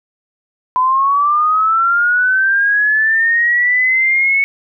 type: linear sweep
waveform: sine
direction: up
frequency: 1003 to 2217 Hz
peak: -10 dBFS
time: 0.76-4.44 s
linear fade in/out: 0 ms
effects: none